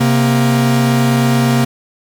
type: tone pair together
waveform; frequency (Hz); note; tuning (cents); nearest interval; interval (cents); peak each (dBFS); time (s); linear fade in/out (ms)
45% pulse; 132.2 / 235.6; C3 / A#3; +18 / +19; minor seventh; 1001; -13; 0-1.65; 10
effects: 7-bit